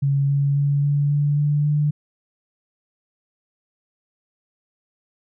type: tone with pitch steps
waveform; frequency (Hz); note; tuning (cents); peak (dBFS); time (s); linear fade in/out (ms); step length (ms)
sine; 139.4 / 140.86 / 142.33 / 143.82 / 145.32 / 146.84 / 148.37; C#3 / C#3 / C#3 / D3 / D3 / D3 / D3; +10 / +28 / +46 / -36 / -18 / 0 / +18; -16; 0.02-1.91; 10; 270
effects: none